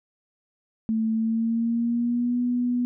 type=tone with pitch glide; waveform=sine; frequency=222 to 244.9 Hz; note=A3 to B3; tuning=+16 to -14 cents; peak=-21 dBFS; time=0.89-2.85 s; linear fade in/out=0 ms; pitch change=+170 cents; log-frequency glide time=1.13-2.4 s; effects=none